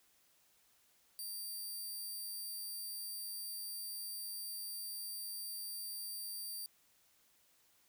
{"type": "tone", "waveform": "5% pulse", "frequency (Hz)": 4699, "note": "D8", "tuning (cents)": 0, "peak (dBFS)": -35, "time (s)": [1.19, 6.66], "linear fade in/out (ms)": 0, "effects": ["white hiss -71 dBFS RMS until 7.88 s"]}